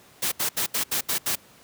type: noise bursts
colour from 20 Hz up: white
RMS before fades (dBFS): -25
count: 7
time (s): 0.22-1.357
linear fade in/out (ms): 10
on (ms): 99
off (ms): 74
effects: pink hiss -53 dBFS RMS until 1.63 s + high-pass 100 Hz 12 dB/octave